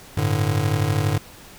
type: chord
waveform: square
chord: G suspended second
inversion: none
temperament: just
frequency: 98 / 110.25 / 147 Hz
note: G2 / A2 / D3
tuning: 0 / +4 / +2 cents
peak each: -24 dBFS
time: 0.17-1.18 s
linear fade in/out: 5 ms
effects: pink hiss -44 dBFS RMS until 1.58 s